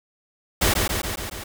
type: noise with echo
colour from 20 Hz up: pink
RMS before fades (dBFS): -19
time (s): 0.61-0.74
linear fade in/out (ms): 10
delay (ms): 140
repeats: 5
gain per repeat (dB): -3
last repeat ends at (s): 1.44
effects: none